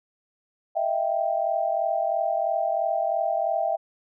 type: tone cluster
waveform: sine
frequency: 629 / 672 / 783 Hz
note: D#5 / E5 / G5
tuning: +19 / +33 / -2 cents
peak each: -28 / -25 / -27 dBFS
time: 0.75-3.77 s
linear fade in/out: 20 ms
effects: none